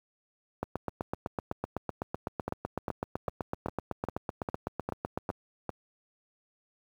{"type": "two click trains", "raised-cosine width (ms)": 1, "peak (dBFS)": [-18, -17], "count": [9, 38], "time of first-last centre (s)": [[2.48, 5.693], [0.63, 5.302]], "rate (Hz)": [2.49, 7.92], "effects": ["high-pass 60 Hz 12 dB/octave", "9-bit"]}